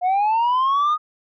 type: linear sweep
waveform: sine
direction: up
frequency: 708 to 1247 Hz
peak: -13 dBFS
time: 0.01-0.98 s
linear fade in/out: 50 ms
effects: tanh soft clip ceiling -15 dBFS